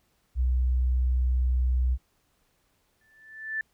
sine tone, 62.8 Hz, B1, 30 cents sharp, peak -21 dBFS, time 0.35-1.98 s, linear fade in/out 50 ms
sine tone with exponential growth, 1760 Hz, A6, in tune, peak -25 dBFS, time 3.01-3.61 s, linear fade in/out 2 ms, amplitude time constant 130 ms
effects pink hiss -70 dBFS RMS until 3.73 s

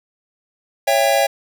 square chord, C# diminished, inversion none, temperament just, 554.4 / 665.2 / 798.3 Hz, C#5 / E5 / G5, 0 / +16 / +31 cents, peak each -18 / -19 / -19 dBFS, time 0.87-1.27 s, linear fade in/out 10 ms, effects 7-bit

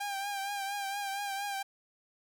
sawtooth tone with vibrato, 798 Hz, G5, 31 cents sharp, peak -30 dBFS, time 0-1.63 s, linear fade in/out 10 ms, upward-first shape triangle, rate 4.3 Hz, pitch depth 51 cents each way, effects none

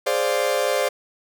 40% pulse chord, D half-diminished seventh, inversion second, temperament equal, 415.3 / 523.3 / 587.3 / 698.5 Hz, Ab4 / C5 / D5 / F5, 0 / 0 / 0 / 0 cents, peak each -27 / -22 / -23 / -28 dBFS, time 0.06-0.89 s, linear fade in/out 10 ms, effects none

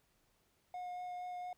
triangle tone with vibrato, 720 Hz, F#5, 47 cents flat, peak -39 dBFS, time 0.74-1.53 s, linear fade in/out 2 ms, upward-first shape sine, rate 4.3 Hz, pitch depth 9 cents each way, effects pink hiss -75 dBFS RMS until 1.57 s

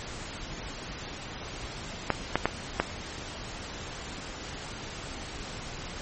clicks, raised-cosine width 0.5 ms, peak -7 dBFS, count 4, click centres 2.103 / 2.356 / 2.456 / 2.8 s, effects pink hiss -39 dBFS RMS until 6.01 s + MP3 32 kbps

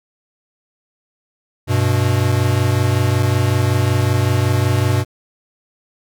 square tone pair together, 97.55 / 122.9 Hz, G2 / B2, -8 / -8 cents, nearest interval major third, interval 400 cents, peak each -17 dBFS, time 1.67-5.05 s, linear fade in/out 50 ms, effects none

